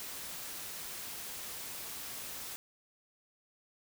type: noise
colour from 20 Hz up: white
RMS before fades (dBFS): -43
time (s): 0-2.56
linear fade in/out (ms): 0
effects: none